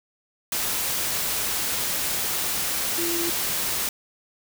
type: tone in noise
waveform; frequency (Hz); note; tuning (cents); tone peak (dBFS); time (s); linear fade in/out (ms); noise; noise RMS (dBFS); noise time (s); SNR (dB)
sine; 340; F4; -46; -27; 2.98-3.3; 2; white; -26; 0.52-3.89; -4
effects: none